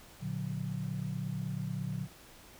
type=chord; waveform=sine; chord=Bb augmented; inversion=none; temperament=just; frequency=116.54 / 145.68 / 182.1 Hz; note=Bb2 / D3 / F#3; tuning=0 / -14 / -27 cents; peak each=-39 / -37 / -38 dBFS; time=0.2-2.08 s; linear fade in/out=50 ms; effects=pink hiss -55 dBFS RMS until 2.59 s